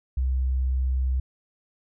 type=tone; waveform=sine; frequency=64.6 Hz; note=C2; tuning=21 cents flat; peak=-21 dBFS; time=0.17-1.2 s; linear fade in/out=5 ms; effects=none